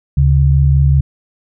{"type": "tone pair together", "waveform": "sine", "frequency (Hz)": [73.37, 138.5], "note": ["D2", "C#3"], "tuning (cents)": [-1, -1], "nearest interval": "major seventh", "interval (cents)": 1100, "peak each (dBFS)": -10, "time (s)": [0.17, 1.01], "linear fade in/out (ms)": 5, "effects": []}